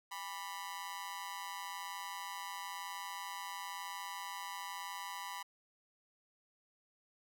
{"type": "tone with amplitude modulation", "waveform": "sawtooth", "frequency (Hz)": 987.8, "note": "B5", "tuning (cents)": 0, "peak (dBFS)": -34, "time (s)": [0.11, 5.43], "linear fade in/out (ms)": 10, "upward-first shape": "sine", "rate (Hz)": 181, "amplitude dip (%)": 95, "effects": []}